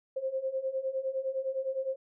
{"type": "beating tone pair", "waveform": "sine", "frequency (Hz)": [523.3, 533.1], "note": ["C5", "C5"], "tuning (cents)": [0, 32], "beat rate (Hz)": 9.8, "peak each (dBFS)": [-35, -32], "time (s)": [0.16, 1.96], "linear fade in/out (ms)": 10, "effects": []}